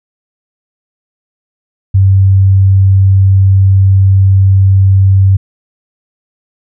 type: tone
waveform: sine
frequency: 96.5 Hz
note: G2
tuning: 27 cents flat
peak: -3 dBFS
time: 1.94-5.37 s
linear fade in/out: 10 ms
effects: none